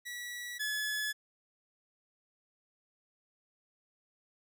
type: tone pair in turn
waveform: sawtooth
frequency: 1940 / 1709.5 Hz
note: B6 / G#6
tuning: -31 / +50 cents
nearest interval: major second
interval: 219 cents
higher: first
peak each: -36 / -29 dBFS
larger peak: second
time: 0.05-0.59 / 0.59-1.13 s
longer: neither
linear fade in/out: 20 ms
effects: none